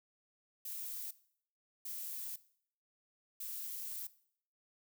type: noise bursts at uneven times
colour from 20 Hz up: violet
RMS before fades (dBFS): -43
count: 3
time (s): 0.65-1.11 / 1.85-2.36 / 3.4-4.07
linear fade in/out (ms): 5
effects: noise-tail reverb RT60 0.6 s tail -18 dB re dry